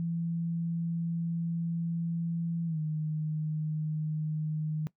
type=tone with pitch glide; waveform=sine; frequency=167.7 to 154.67 Hz; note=E3 to D#3; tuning=+30 to -10 cents; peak=-29 dBFS; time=0-4.87 s; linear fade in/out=0 ms; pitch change=-140 cents; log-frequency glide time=2.66-2.79 s; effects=noise-tail reverb RT60 0.1 s tail -19 dB re dry

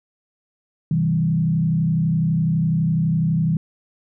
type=tone with frequency modulation; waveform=sine; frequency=162.3 Hz; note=E3; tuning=27 cents flat; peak=-16 dBFS; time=0.91-3.57 s; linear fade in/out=2 ms; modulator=32 Hz; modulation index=0.85; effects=none

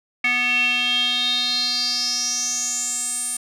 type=tone with band-pass filter sweep; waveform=square; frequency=246 Hz; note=B3; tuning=7 cents flat; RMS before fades=-22 dBFS; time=0.24-3.37 s; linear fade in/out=5 ms; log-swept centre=2300 to 9200 Hz; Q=8.4; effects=none

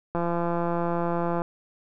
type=click train; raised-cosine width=1 ms; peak=-14 dBFS; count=218; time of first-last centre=0.15-1.419 s; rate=171 Hz; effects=none

